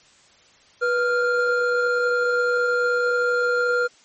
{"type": "tone pair together", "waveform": "triangle", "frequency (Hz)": [488.8, 1396.9], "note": ["B4", "F6"], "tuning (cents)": [-18, 0], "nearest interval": "octave + tritone", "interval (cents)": 1818, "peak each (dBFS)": -19, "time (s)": [0.81, 3.88], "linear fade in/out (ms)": 20, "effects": ["white hiss -54 dBFS RMS until 4.04 s", "MP3 32 kbps"]}